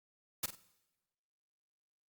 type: noise with echo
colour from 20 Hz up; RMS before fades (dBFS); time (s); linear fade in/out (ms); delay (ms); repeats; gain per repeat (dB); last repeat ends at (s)
white; -34; 0.43-0.46; 5; 47; 2; -10; 0.554
effects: noise-tail reverb RT60 1.0 s tail -19 dB re dry + Opus 48 kbps